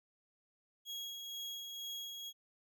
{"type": "tone with tremolo", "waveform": "35% pulse", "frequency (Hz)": 3306, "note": "G#7", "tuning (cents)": -9, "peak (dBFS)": -39, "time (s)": [0.85, 2.33], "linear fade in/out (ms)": 50, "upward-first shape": "sine", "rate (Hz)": 2.1, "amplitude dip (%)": 35, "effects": []}